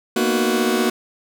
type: chord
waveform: sawtooth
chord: B major seventh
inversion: third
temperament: just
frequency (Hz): 231.5 / 246.9 / 308.7 / 370.4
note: A#3 / B3 / D#4 / F#4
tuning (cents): -12 / 0 / -14 / +2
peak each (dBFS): -17 / -20 / -22 / -16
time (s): 0.16-0.9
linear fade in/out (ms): 5
effects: none